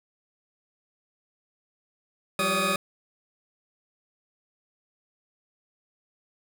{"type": "tone cluster", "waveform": "20% pulse", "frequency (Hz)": [176.1, 194.9, 568, 1243], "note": ["F3", "G3", "C#5", "D#6"], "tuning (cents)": [15, -10, 42, -2], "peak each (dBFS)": [-30, -25, -24, -21], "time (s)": [2.39, 2.76], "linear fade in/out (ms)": 2, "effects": []}